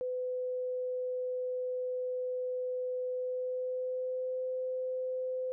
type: tone with pitch glide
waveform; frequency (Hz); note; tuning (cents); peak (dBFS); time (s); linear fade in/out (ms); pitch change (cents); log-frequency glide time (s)
sine; 504 to 511.9; B4 to C5; +35 to -38; -32; 0.01-5.52; 0; +27; 3.1-4.44
effects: none